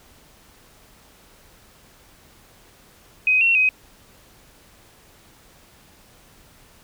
sine tone with pitch steps, 2516 / 2721 / 2521 Hz, D#7 / F7 / D#7, +19 / -46 / +22 cents, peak -14 dBFS, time 3.27-3.69 s, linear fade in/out 2 ms, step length 140 ms, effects pink hiss -52 dBFS RMS until 6.83 s

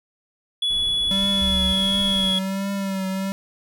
triangle tone with pitch glide, 3400 to 3353 Hz, G#7 to G#7, +40 to +16 cents, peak -18 dBFS, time 0.62-2.39 s, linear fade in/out 5 ms, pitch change -24 cents, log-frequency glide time 1.57-1.85 s
brown noise, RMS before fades -37 dBFS, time 0.7-2.33 s, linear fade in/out 5 ms
square tone with vibrato, 193.9 Hz, G3, 19 cents flat, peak -24 dBFS, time 1.11-3.32 s, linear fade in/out 0 ms, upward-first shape triangle, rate 1.4 Hz, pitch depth 44 cents each way
sine tone, 69 Hz, C#2, 7 cents flat, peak -25 dBFS, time 1.41-1.73 s, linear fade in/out 5 ms
effects none

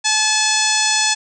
harmonic tone with a mistuned harmonic, 862 Hz, A5, 36 cents flat, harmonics 1 / 2 / 3 / 4 / 5 / 6 / 7 / 8 / 9, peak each -23 / -23 / -23 / -23 / -23 / -23 / -23 / -23 / -23 dBFS, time 0.04-1.15 s, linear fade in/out 20 ms, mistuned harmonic 9, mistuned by +66 cents, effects none

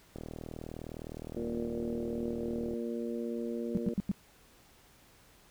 click train, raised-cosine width 2 ms, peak -28 dBFS, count 103, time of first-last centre 0.16-2.736 s, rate 39.6 Hz
harmonic tone, 117.3 Hz, A#2, 11 cents sharp, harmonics 2 / 3 / 4 / 5, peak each -36 / -39 / -39 / -46 dBFS, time 1.36-3.94 s, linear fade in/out 5 ms
sine tone bursts, 197.4 Hz, G3, 12 cents sharp, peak -26 dBFS, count 4, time 3.75-4.115 s, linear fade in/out 0 ms, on 23 ms, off 91 ms
effects pink hiss -61 dBFS RMS until 5.5 s

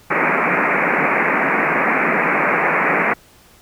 white band-pass noise, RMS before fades -17 dBFS, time 0.1-3.14 s, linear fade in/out 10 ms, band 150 to 2400 Hz, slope 96 dB/octave, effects pink hiss -49 dBFS RMS until 3.61 s

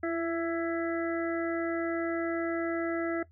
harmonic tone with a mistuned harmonic, 332.5 Hz, E4, 15 cents sharp, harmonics 1 / 2 / 4 / 5 / 6, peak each -30 / -34 / -39 / -41 / -41 dBFS, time 0.03-3.23 s, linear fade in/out 5 ms, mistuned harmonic 1, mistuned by +18 cents, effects noise-tail reverb RT60 0.1 s tail -17 dB re dry + added 83 Hz sine -56 dBFS peak until 3.31 s

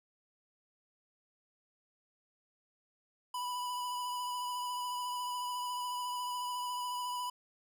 square tone with vibrato, 987.8 Hz, B5, in tune, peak -36 dBFS, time 3.34-7.3 s, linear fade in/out 5 ms, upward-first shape sine, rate 14 Hz, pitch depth 18 cents each way, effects none

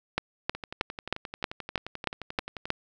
two click trains, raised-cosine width 0.3 ms, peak -9 / -20 dBFS, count 9 / 25, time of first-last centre 0.18-2.704 / 0.55-2.655 s, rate 3.17 / 11.4 Hz, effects none

